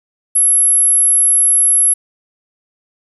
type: tone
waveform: sine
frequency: 11170 Hz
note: F9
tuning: 1 cent flat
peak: -8 dBFS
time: 0.35-1.94 s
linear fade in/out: 10 ms
effects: none